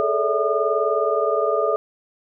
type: tone cluster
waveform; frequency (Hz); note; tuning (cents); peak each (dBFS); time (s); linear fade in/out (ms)
sine; 422.6 / 442.1 / 573 / 654 / 1215; G#4 / A4 / D5 / E5 / D#6; +30 / +8 / -43 / -14 / -42; -24; 0-1.76; 0
effects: none